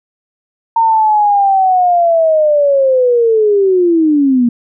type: linear sweep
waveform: sine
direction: down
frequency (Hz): 919 to 233.1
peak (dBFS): -7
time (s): 0.76-4.49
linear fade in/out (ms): 5
effects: none